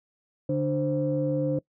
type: tone cluster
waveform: sine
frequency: 146.1 / 297.5 / 522 Hz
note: D3 / D4 / C5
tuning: -9 / +22 / -4 cents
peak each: -27 dBFS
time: 0.49-1.59 s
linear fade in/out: 5 ms
effects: noise-tail reverb RT60 0.1 s tail -22 dB re dry + tanh soft clip ceiling -15 dBFS